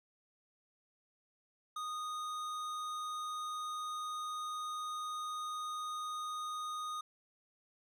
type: tone with tanh clipping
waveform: sine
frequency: 1237 Hz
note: D#6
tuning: 10 cents flat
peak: -40 dBFS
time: 1.76-7.01 s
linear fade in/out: 5 ms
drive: 16 dB
effects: none